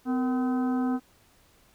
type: harmonic tone with a mistuned harmonic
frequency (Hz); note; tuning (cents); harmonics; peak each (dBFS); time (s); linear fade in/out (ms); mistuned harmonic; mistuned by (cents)
254.7; C4; -46; 1 / 2 / 3 / 4 / 5 / 6; -24 / -38 / -36 / -43 / -41 / -46; 0.05-1; 50; 2; -150
effects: pink hiss -61 dBFS RMS until 1.74 s